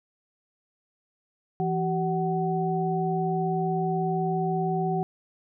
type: tone cluster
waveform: sine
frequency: 167.5 / 383.1 / 749 Hz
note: E3 / G4 / F#5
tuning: +28 / -40 / +21 cents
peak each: -27 / -29 / -28 dBFS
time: 1.6-5.03 s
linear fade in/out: 0 ms
effects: none